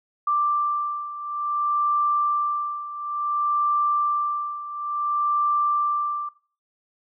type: beating tone pair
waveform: sine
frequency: 1178 / 1178.57 Hz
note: D6 / D6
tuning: +5 / +6 cents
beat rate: 0.57 Hz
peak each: -23 / -27 dBFS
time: 0.27-6.29 s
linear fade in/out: 5 ms
effects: noise-tail reverb RT60 0.4 s tail -18 dB re dry